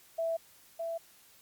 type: tone pair in turn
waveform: sine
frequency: 659.3 / 665 Hz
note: E5 / E5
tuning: 0 / +15 cents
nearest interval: unison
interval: 15 cents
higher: second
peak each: -29 / -33 dBFS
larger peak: first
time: 0.18-0.37 / 0.79-0.98 s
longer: neither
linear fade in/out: 10 ms
effects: white hiss -60 dBFS RMS until 1.41 s + Opus 48 kbps